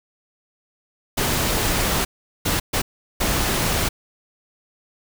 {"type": "noise bursts at uneven times", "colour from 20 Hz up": "pink", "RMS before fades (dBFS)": -21, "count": 4, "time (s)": [[1.17, 2.05], [2.45, 2.6], [2.73, 2.82], [3.2, 3.89]], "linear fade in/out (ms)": 10, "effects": []}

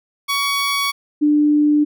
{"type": "tone pair in turn", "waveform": ["15% pulse", "sine"], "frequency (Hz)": [1124, 297.1], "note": ["C#6", "D4"], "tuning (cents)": [24, 20], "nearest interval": "octave + major seventh", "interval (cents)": 2304, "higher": "first", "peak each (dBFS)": -11, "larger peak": "neither", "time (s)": [[0.28, 0.92], [1.21, 1.85]], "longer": "neither", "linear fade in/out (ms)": 20, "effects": []}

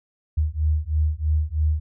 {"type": "beating tone pair", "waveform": "sine", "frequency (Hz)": [75.5, 78.6], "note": ["D2", "D#2"], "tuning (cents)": [48, 18], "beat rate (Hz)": 3.1, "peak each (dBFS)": -22, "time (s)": [0.37, 1.8], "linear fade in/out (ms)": 10, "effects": []}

